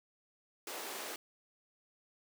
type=high-pass noise; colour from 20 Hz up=pink; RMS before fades=-43 dBFS; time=0.67-1.16 s; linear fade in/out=2 ms; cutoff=320 Hz; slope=24 dB/octave; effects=none